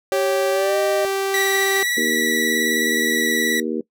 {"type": "tone with pitch glide", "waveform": "triangle", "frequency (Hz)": [554.4, 615.1], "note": ["C#5", "D#5"], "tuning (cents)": [0, -20], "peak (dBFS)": -17, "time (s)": [0.12, 1.05], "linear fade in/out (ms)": 0, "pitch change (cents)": 180, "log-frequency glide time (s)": [0.51, 0.78]}
{"type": "tone", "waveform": "sawtooth", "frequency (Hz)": 390, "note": "G4", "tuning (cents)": -9, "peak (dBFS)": -16, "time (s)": [0.12, 1.83], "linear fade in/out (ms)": 2}
{"type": "tone with vibrato", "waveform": "sawtooth", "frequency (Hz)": 1945, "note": "B6", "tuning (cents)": -27, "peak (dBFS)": -16, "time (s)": [1.34, 3.6], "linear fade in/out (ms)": 2, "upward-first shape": "square", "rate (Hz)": 19, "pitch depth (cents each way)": 16}
{"type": "harmonic tone", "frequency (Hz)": 78.9, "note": "D#2", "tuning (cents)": 25, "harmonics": [3, 4, 5, 6], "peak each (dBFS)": [-25, -26, -27, -28], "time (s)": [1.97, 3.81], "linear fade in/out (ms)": 5}
{"effects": ["noise-tail reverb RT60 0.1 s tail -20 dB re dry"]}